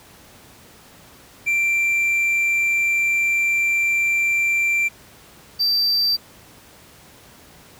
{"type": "tone pair in turn", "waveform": "triangle", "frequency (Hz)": [2356, 4673], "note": ["D7", "D8"], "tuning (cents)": [5, -9], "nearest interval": "octave", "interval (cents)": 1186, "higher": "second", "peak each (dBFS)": -15, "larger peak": "neither", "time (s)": [[1.46, 4.89], [5.59, 6.17]], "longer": "first", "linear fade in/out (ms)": 20, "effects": ["pink hiss -47 dBFS RMS until 7.79 s", "high-pass 60 Hz 12 dB/octave"]}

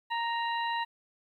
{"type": "harmonic tone with a mistuned harmonic", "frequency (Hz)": 932.3, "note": "A#5", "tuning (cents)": 0, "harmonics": [1, 2, 3, 4], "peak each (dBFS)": [-30, -36, -40, -42], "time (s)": [0.1, 0.85], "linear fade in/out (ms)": 20, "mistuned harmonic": 4, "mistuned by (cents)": 91, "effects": ["11-bit"]}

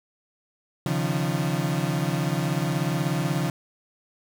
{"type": "tone cluster", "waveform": "35% pulse", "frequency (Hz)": [136.9, 153.2, 173.6], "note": ["C#3", "D#3", "F3"], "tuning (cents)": [-21, -27, -10], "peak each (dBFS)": -26, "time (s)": [0.86, 3.5], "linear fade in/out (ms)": 2, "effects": []}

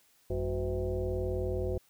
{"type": "tone with frequency modulation", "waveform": "sine", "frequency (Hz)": 229.7, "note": "A#3", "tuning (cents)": -25, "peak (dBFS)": -29, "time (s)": [0.3, 1.78], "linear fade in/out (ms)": 5, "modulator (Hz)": 140, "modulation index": 2.3, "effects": ["white hiss -66 dBFS RMS until 1.89 s"]}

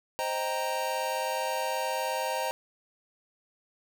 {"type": "chord", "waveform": "square", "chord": "C minor seventh", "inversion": "none", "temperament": "equal", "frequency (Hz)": [523.3, 622.3, 784, 932.3], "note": ["C5", "Eb5", "G5", "Bb5"], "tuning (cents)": [0, 0, 0, 0], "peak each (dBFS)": [-35, -36, -37, -33], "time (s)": [0.19, 2.51], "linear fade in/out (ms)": 0, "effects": []}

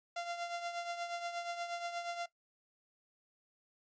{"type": "tone with tremolo", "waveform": "sawtooth", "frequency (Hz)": 691, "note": "F5", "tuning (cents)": -19, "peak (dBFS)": -32, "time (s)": [0.16, 2.26], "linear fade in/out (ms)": 5, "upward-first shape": "triangle", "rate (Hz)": 8.4, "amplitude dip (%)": 65, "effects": ["noise-tail reverb RT60 0.1 s tail -17 dB re dry", "resampled to 16000 Hz"]}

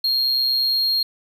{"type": "tone", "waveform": "triangle", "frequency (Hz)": 4243, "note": "C8", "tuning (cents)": 23, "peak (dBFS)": -16, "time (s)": [0.04, 1.03], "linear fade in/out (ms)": 5, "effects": []}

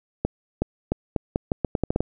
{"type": "accelerating click train", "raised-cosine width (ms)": 2, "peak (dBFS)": -8, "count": 12, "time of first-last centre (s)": [0.25, 2.006], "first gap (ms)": 370, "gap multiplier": 0.81, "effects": []}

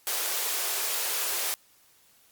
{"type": "high-pass noise", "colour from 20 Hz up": "white", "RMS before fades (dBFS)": -29, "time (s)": [0.07, 1.54], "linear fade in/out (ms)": 0, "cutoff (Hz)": 350, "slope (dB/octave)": 48, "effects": ["white hiss -61 dBFS RMS until 2.31 s", "Opus 48 kbps"]}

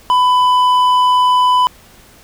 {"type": "tone with hard clipping", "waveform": "sine", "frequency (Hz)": 999, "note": "B5", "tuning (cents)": 20, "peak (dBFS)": -10, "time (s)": [0.1, 1.67], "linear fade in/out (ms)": 0, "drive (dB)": 6, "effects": ["pink hiss -44 dBFS RMS until 2.23 s"]}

